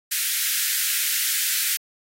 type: high-pass noise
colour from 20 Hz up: white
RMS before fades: -23 dBFS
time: 0.11-1.77 s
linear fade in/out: 10 ms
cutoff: 1500 Hz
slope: 48 dB/octave
effects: AAC 48 kbps